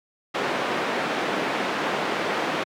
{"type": "band-pass noise", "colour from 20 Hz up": "pink", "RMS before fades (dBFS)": -26, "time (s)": [0.34, 2.64], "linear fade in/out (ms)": 10, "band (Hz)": [270, 2500], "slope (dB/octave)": 12, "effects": ["high-pass 150 Hz 12 dB/octave"]}